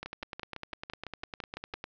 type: two click trains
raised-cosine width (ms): 0.3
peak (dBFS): -23 / -22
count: 11 / 19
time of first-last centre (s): 0.06-1.738 / 0.03-1.841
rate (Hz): 5.96 / 9.94
effects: resampled to 16000 Hz + 10-bit